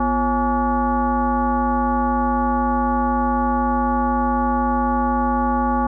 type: tone with frequency modulation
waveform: sine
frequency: 544 Hz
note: C#5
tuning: 33 cents flat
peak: -16 dBFS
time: 0-5.87 s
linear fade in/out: 5 ms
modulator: 298 Hz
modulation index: 2
effects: none